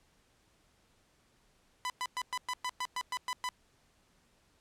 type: tone bursts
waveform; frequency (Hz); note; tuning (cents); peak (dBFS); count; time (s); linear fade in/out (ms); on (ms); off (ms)
sawtooth; 1000; B5; +21; -29; 11; 1.85-3.489; 0; 49; 110
effects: pink hiss -69 dBFS RMS until 4.6 s + low-pass 10000 Hz 12 dB/octave